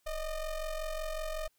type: ring-modulated tone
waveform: square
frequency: 303.3 Hz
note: D#4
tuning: 44 cents flat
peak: -32 dBFS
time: 0.06-1.48 s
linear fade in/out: 10 ms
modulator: 326 Hz
effects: white hiss -74 dBFS RMS until 1.58 s